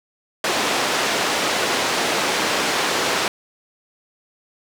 pink band-pass noise, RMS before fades -21 dBFS, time 0.44-3.28 s, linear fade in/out 2 ms, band 360 to 6200 Hz, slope 12 dB/octave, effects none

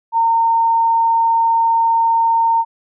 sine tone, 915 Hz, A#5, 32 cents flat, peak -11 dBFS, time 0.12-2.65 s, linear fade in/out 50 ms, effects none

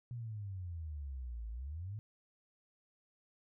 sine exponential two-way sweep, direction down then up, 123.47 to 53.9 to 111.9 Hz, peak -40 dBFS, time 0.11-1.99 s, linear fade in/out 0 ms, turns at 1.49 s, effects none

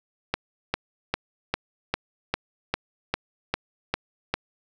click train, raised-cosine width 0.3 ms, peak -7 dBFS, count 11, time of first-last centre 0.34-4.34 s, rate 2.5 Hz, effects none

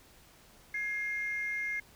sine tone pair together, 1673 / 2123 Hz, G#6 / C7, +12 / +25 cents, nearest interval major third, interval 413 cents, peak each -37 / -32 dBFS, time 0.74-1.8 s, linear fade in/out 5 ms, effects tanh soft clip ceiling -26 dBFS + pink hiss -59 dBFS RMS until 1.95 s

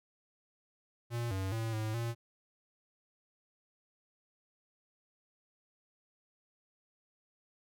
square tone with pitch steps, 118.3 / 95.4 / 112.9 / 109 / 116.9 Hz, A#2 / G2 / A2 / A2 / A#2, +26 / -47 / +45 / -16 / +5 cents, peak -34 dBFS, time 1.1-2.15 s, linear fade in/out 50 ms, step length 210 ms, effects none

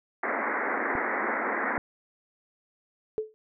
white band-pass noise, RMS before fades -29 dBFS, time 0.23-1.78 s, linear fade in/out 5 ms, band 210 to 2100 Hz, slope 96 dB/octave
clicks, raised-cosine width 2 ms, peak -21 dBFS, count 2, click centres 0.953 / 1.779 s
sine tone with exponential decay, 433.8 Hz, A4, 25 cents flat, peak -22 dBFS, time 3.18-3.34 s, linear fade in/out 0 ms, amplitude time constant 34 ms
effects none

